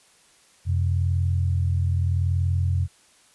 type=tone pair together; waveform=sine; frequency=89.21 / 130 Hz; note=F2 / C3; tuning=+37 / -11 cents; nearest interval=perfect fifth; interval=652 cents; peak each=-20 / -27 dBFS; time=0.65-2.88 s; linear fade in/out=50 ms; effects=white hiss -57 dBFS RMS until 3.34 s + resampled to 24000 Hz